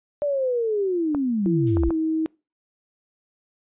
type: linear sweep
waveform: sine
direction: down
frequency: 592 to 51.1 Hz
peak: -20 dBFS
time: 0.22-1.89 s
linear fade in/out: 0 ms
type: clicks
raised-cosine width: 1 ms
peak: -16 dBFS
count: 4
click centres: 1.148 / 1.77 / 1.835 / 1.906 s
type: tone with pitch glide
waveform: sine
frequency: 333.6 to 318.2 Hz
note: E4 to D#4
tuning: +21 to +39 cents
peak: -20 dBFS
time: 1.46-2.26 s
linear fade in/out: 0 ms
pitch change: -82 cents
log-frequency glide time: 1.9-1.96 s
type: noise with exponential decay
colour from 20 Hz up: violet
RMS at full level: -32 dBFS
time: 1.67-2.03 s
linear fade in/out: 1 ms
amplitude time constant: 77 ms
effects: noise-tail reverb RT60 0.3 s tail -25 dB re dry + resampled to 8000 Hz

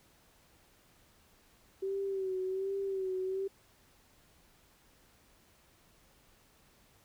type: tone with vibrato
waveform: sine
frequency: 383.2 Hz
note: G4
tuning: 39 cents flat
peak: -32 dBFS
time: 1.82-3.48 s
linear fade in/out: 10 ms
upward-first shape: sine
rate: 1.3 Hz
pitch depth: 48 cents each way
effects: pink hiss -65 dBFS RMS until 7.04 s

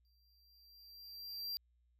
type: tone with exponential growth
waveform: square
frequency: 4724 Hz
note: D8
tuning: 9 cents sharp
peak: -38 dBFS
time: 0.05-1.57 s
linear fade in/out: 0 ms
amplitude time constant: 330 ms
effects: added 60 Hz sine -70 dBFS peak until 1.99 s

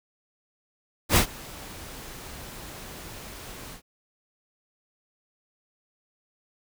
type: noise with ADSR envelope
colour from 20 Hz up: pink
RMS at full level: -17 dBFS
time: 1.09-3.82 s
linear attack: 76 ms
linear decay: 93 ms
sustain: -24 dB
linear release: 95 ms
effects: none

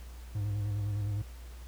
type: tone with vibrato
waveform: triangle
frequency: 102.8 Hz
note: G#2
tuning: 17 cents flat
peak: -28 dBFS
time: 0.35-1.22 s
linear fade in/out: 5 ms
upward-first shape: square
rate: 9.8 Hz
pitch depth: 37 cents each way
effects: added 60 Hz sine -43 dBFS peak until 1.67 s + pink hiss -56 dBFS RMS until 1.67 s

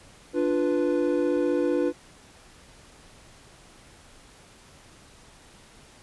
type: chord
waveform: triangle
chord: B diminished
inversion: first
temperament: equal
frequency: 293.7 / 349.2 / 493.9 Hz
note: D4 / F4 / B4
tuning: 0 / 0 / 0 cents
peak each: -24 dBFS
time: 0.33-1.93 s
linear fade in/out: 50 ms
effects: pink hiss -52 dBFS RMS until 6.02 s + resampled to 24000 Hz

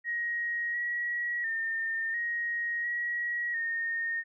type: tone with pitch steps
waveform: sine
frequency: 1886 / 1915 / 1813 / 1881 / 1909 / 1840 Hz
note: A#6 / A#6 / A#6 / A#6 / A#6 / A#6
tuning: +20 / +46 / -49 / +15 / +41 / -23 cents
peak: -29 dBFS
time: 0.04-4.24 s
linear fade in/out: 50 ms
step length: 700 ms
effects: none

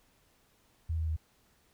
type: tone with pitch steps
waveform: sine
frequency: 81.2 / 80.04 / 78.89 Hz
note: E2 / D#2 / D#2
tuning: -26 / +50 / +24 cents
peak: -29 dBFS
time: 0.89-1.166 s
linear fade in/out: 10 ms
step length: 92 ms
effects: pink hiss -68 dBFS RMS until 1.73 s

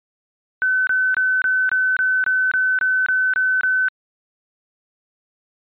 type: tone bursts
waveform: sine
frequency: 1517 Hz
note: F#6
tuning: 43 cents sharp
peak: -15 dBFS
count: 12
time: 0.62-3.884 s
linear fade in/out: 0 ms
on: 250 ms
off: 24 ms
effects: resampled to 8000 Hz

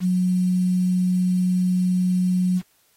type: tone with quantisation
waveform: sine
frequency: 182.3 Hz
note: F#3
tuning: 25 cents flat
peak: -17 dBFS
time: 0-2.62 s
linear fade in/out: 50 ms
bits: 7
effects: white hiss -62 dBFS RMS until 2.96 s + AAC 48 kbps

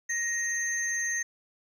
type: tone pair together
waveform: sine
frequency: 1874 / 6309 Hz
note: A#6 / G8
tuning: +9 / +10 cents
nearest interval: octave + major sixth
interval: 2101 cents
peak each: -28 / -30 dBFS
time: 0.09-1.23 s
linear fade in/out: 10 ms
effects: tanh soft clip ceiling -22 dBFS + 10-bit

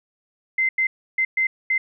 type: tone bursts at uneven times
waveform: sine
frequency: 2073 Hz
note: C7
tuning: 17 cents flat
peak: -17 dBFS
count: 5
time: 0.58-0.69 / 0.78-0.87 / 1.18-1.25 / 1.37-1.47 / 1.7-1.78 s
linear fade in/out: 5 ms
effects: none

